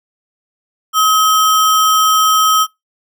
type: tone with sample-and-hold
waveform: sine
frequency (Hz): 1275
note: D#6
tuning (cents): +42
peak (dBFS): -8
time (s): 0.93-2.67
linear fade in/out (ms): 50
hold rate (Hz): 4410
effects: noise-tail reverb RT60 0.2 s tail -26 dB re dry